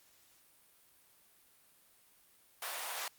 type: high-pass noise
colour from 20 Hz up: pink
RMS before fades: -40 dBFS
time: 2.62-3.08 s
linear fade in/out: 2 ms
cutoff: 670 Hz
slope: 24 dB/octave
effects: white hiss -66 dBFS RMS until 3.18 s + Opus 48 kbps